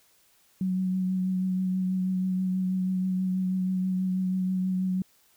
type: tone with vibrato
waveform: sine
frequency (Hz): 185.9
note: F#3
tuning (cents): +8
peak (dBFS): -24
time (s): 0.61-5.02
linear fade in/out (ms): 2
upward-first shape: triangle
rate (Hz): 6.2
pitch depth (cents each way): 21
effects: white hiss -63 dBFS RMS until 5.36 s